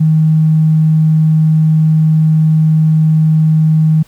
triangle tone with tanh clipping, 157.2 Hz, D#3, 18 cents sharp, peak -6 dBFS, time 0-4.03 s, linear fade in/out 10 ms, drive 3 dB, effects pink hiss -47 dBFS RMS until 4.07 s

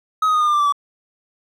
triangle tone with pitch steps, 1270 / 1251.8 / 1233.8 / 1216.2 / 1198.7 / 1181.5 / 1164.6 / 1147.9 Hz, D#6 / D#6 / D#6 / D#6 / D6 / D6 / D6 / D6, +35 / +10 / -15 / -40 / +35 / +10 / -15 / -40 cents, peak -12 dBFS, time 0.22-0.724 s, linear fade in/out 5 ms, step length 63 ms, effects none

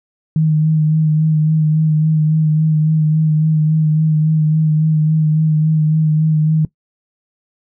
sine tone with vibrato, 155.7 Hz, D#3, 2 cents sharp, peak -10 dBFS, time 0.36-6.65 s, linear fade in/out 2 ms, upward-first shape sine, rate 3.6 Hz, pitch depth 25 cents each way, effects noise-tail reverb RT60 0.1 s tail -19 dB re dry

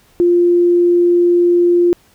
sine tone, 349.2 Hz, F4, in tune, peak -8 dBFS, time 0.2-1.93 s, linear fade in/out 0 ms, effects pink hiss -52 dBFS RMS until 2.14 s

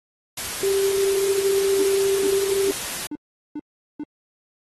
white noise, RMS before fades -29 dBFS, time 0.37-3.07 s, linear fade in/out 5 ms
sine tone, 392 Hz, G4, in tune, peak -18 dBFS, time 0.63-2.71 s, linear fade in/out 2 ms
triangle tone bursts, 297.7 Hz, D4, 24 cents sharp, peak -25 dBFS, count 6, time 1.79-4.036 s, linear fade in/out 2 ms, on 41 ms, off 400 ms
effects AAC 32 kbps

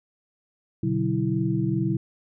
sine tone cluster, 122.7 / 144.9 / 187.8 / 326.8 Hz, B2 / D3 / F#3 / E4, -11 / -23 / +26 / -15 cents, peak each -27 dBFS, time 0.83-1.97 s, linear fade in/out 5 ms, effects none

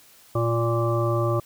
harmonic tone, 116.54 Hz, A#2, in tune, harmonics 1 / 3 / 5 / 7 / 9 / 10, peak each -23 / -26 / -27 / -38 / -36 / -29 dBFS, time 0.35-1.4 s, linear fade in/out 5 ms, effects white hiss -53 dBFS RMS until 1.45 s

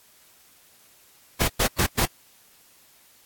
pink noise bursts, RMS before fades -21 dBFS, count 4, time 1.4-2.058 s, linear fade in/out 10 ms, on 82 ms, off 110 ms, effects white hiss -56 dBFS RMS until 3.25 s + AAC 64 kbps

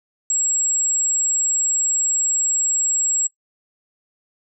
sine tone, 7640 Hz, A#8, 42 cents sharp, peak -16 dBFS, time 0.3-3.27 s, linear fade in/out 2 ms, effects noise-tail reverb RT60 0.1 s tail -20 dB re dry

